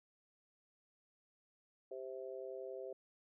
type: harmonic tone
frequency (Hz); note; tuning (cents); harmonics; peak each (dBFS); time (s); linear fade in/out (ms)
131.1; C3; +4; 3 / 4 / 5; -47 / -47 / -51; 1.91-2.93; 5
effects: none